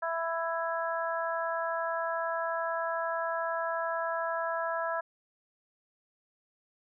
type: harmonic tone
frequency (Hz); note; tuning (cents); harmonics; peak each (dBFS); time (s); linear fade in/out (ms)
331.2; E4; +8; 2 / 3 / 4 / 5; -33 / -35 / -36 / -37; 0.02-5.01; 10
effects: none